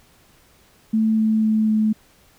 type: tone with pitch steps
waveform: sine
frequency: 220 / 218.7 / 217.5 / 216.2 Hz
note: A3 / A3 / A3 / A3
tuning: 0 / -10 / -20 / -30 cents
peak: -15 dBFS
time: 0.93-1.93 s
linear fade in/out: 10 ms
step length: 250 ms
effects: pink hiss -55 dBFS RMS until 2.38 s